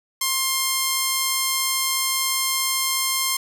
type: tone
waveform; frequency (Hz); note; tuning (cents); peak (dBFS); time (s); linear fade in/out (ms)
5% pulse; 1059; C6; +21; -8; 0.21-3.37; 5
effects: none